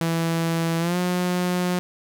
sawtooth tone with pitch glide, 165.5 to 179.44 Hz, E3 to F3, +7 to +47 cents, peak -17 dBFS, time 0.01-1.79 s, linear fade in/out 0 ms, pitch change +140 cents, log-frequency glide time 0.79-0.97 s, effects none

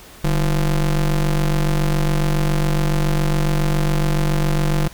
square ring-modulated tone, 86.8 Hz, F2, 10 cents flat, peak -13 dBFS, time 0.24-4.88 s, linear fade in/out 5 ms, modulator 63.2 Hz, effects pink hiss -42 dBFS RMS until 4.93 s

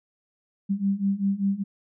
sine beating tone pair, 194.6 / 199.7 Hz, G3 / G3, -12 / +32 cents, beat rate 5.1 Hz, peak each -26 / -24 dBFS, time 0.69-1.64 s, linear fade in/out 20 ms, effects none

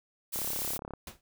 blue noise, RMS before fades -34 dBFS, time 0.32-0.78 s, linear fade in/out 20 ms
click train, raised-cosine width 1 ms, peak -26 dBFS, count 21, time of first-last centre 0.36-0.936 s, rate 34.7 Hz
pink noise with exponential decay, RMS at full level -37 dBFS, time 1.07-1.21 s, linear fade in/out 2 ms, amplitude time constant 30 ms
effects none

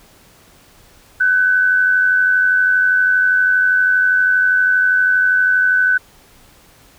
sine tone pair together, 1507.5 / 1600 Hz, F#6 / G6, +32 / +35 cents, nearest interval minor second, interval 103 cents, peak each -11 / -22 dBFS, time 1.2-5.98 s, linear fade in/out 10 ms, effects pink hiss -48 dBFS RMS until 6.98 s

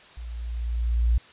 sine tone with level ramp, 58.27 Hz, A#1, in tune, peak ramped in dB -34 to -16 dBFS, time 0.17-1.18 s, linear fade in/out 5 ms, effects white hiss -50 dBFS RMS until 1.32 s + resampled to 8000 Hz

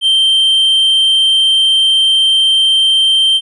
triangle tone, 3136 Hz, G7, in tune, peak -6 dBFS, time 0.01-3.41 s, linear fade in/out 50 ms, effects resampled to 24000 Hz

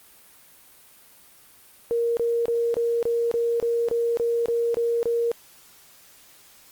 sine tone bursts, 468.1 Hz, A#4, 7 cents sharp, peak -20 dBFS, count 12, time 1.91-5.316 s, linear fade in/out 0 ms, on 260 ms, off 26 ms, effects white hiss -52 dBFS RMS until 6.71 s + Opus 32 kbps

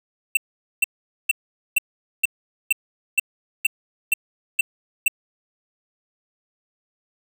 square tone bursts, 2692 Hz, E7, 36 cents sharp, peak -14 dBFS, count 11, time 0.35-5.081 s, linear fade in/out 5 ms, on 21 ms, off 450 ms, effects 8-bit

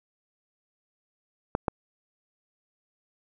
clicks, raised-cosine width 1 ms, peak -10 dBFS, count 2, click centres 1.551 / 1.682 s, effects none

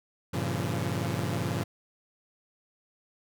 sawtooth chord, G half-diminished seventh, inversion none, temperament equal with one note detuned, 98 / 116.54 / 138.59 / 170.63 Hz, G2 / Bb2 / Db3 / F3, 0 / 0 / 0 / -40 cents, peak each -30 dBFS, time 0.33-1.64 s, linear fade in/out 10 ms, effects none

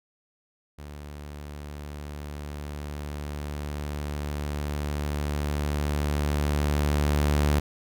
sawtooth tone with level ramp, 73.42 Hz, D2, in tune, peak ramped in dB -35 to -16 dBFS, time 0.78-7.6 s, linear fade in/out 10 ms, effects none

